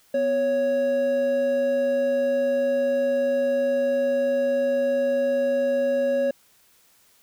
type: tone pair together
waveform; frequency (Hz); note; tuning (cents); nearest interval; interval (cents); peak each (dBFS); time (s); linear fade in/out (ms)
triangle; 248.5 / 554.4; B3 / C#5; +11 / 0; octave + major second; 1389; -28 / -18; 0.14-6.31; 5
effects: white hiss -59 dBFS RMS until 7.22 s